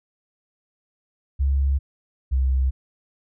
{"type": "tone pair in turn", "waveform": "sine", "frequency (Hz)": [68.7, 65.45], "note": ["C#2", "C2"], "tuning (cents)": [-15, 1], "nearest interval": "minor second", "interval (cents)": 84, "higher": "first", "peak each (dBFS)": [-17, -17], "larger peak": "neither", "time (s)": [[1.39, 1.79], [2.31, 2.71]], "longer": "neither", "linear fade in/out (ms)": 20, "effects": []}